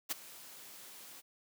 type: noise with ADSR envelope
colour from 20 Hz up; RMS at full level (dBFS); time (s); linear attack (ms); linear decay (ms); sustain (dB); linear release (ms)
white; -33; 0.09-1.22; 26; 16; -19; 30
effects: high-pass 150 Hz 12 dB/octave